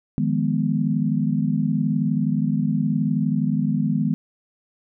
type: chord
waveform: sine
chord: F half-diminished seventh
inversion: third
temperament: equal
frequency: 155.56 / 174.61 / 207.7 / 246.9 Hz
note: Eb3 / F3 / Ab3 / Cb4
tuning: 0 / 0 / 0 / 0 cents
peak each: -23 / -28 / -23 / -24 dBFS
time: 0.18-4.14 s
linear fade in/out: 0 ms
effects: none